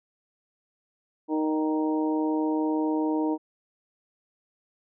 harmonic tone with a mistuned harmonic, 155.56 Hz, D#3, in tune, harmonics 2 / 3 / 4 / 5 / 6, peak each -24 / -32 / -36 / -38 / -34 dBFS, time 1.28-3.38 s, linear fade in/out 50 ms, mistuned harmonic 4, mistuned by -15 cents, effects none

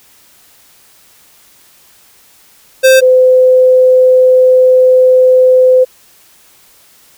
square / sine tone pair in turn, 523.3 / 511.1 Hz, C5 / C5, 0 / -41 cents, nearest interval unison, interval 41 cents, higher first, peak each -3 dBFS, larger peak neither, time 2.83-3.01 / 3.01-5.85 s, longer second, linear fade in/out 20 ms, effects white hiss -45 dBFS RMS until 7.17 s

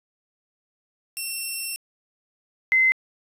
5% pulse / sine tone pair in turn, 2709 / 2060 Hz, E7 / C7, +47 / -28 cents, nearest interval perfect fourth, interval 475 cents, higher first, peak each -18 / -15 dBFS, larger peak second, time 1.17-1.76 / 2.72-2.92 s, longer first, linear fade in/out 0 ms, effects resampled to 32000 Hz + 9-bit

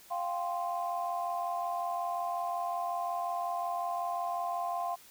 sine chord, F suspended second, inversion none, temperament equal, 698.5 / 784 / 1046.5 Hz, F5 / G5 / C6, 0 / 0 / 0 cents, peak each -33 / -38 / -36 dBFS, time 0.1-4.96 s, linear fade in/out 20 ms, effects tanh soft clip ceiling -22 dBFS + white hiss -56 dBFS RMS until 5.1 s

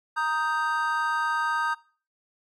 triangle chord, Eb major, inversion second, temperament equal, 932.3 / 1244.5 / 1568 Hz, Bb5 / Eb6 / G6, 0 / 0 / 0 cents, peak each -26 dBFS, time 0.16-1.75 s, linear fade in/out 20 ms, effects noise-tail reverb RT60 0.4 s tail -21 dB re dry + MP3 96 kbps

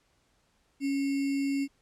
sine tone with sample-and-hold, 277.2 Hz, C#4, in tune, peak -26 dBFS, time 0.8-1.68 s, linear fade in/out 50 ms, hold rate 2450 Hz, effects pink hiss -70 dBFS RMS until 1.81 s + low-pass 9000 Hz 12 dB/octave

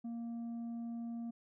sine tone with tanh clipping, 233.1 Hz, A#3, in tune, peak -40 dBFS, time 0.04-1.31 s, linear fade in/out 10 ms, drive 4 dB, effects none

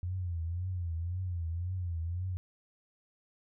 sine tone with vibrato, 87.31 Hz, F2, in tune, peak -32 dBFS, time 0.03-2.37 s, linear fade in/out 0 ms, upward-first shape triangle, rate 1.9 Hz, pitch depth 130 cents each way, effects none

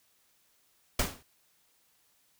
pink noise with exponential decay, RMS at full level -24 dBFS, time 0.99-1.23 s, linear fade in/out 5 ms, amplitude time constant 52 ms, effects white hiss -69 dBFS RMS until 2.39 s

